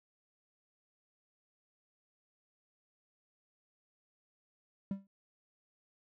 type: tone with exponential decay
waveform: triangle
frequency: 196 Hz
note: G3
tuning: in tune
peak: -28 dBFS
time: 4.91-5.07 s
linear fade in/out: 2 ms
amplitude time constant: 33 ms
effects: none